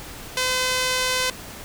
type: tone with band-pass filter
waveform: sawtooth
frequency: 510 Hz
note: C5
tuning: 44 cents flat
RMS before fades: -23 dBFS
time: 0.37-1.3 s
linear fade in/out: 2 ms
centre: 4700 Hz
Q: 0.59
effects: pink hiss -38 dBFS RMS until 1.64 s